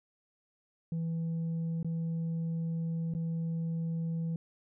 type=tone with dropouts; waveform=sine; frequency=164.81 Hz; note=E3; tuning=in tune; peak=-28 dBFS; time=0.92-4.36 s; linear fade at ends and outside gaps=2 ms; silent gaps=1.829-1.846 / 3.138-3.149 s; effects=tanh soft clip ceiling -30 dBFS